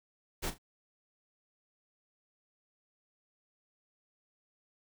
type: noise with echo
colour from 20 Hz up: pink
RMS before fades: -35 dBFS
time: 0.42-0.51 s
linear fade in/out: 20 ms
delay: 37 ms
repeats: 2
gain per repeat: -12 dB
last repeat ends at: 0.584 s
effects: none